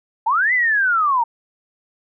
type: linear two-way sweep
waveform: sine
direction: up then down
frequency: 830.6 to 2053 to 897 Hz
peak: -14 dBFS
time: 0.26-1.24 s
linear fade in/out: 10 ms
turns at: 0.53 s
effects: none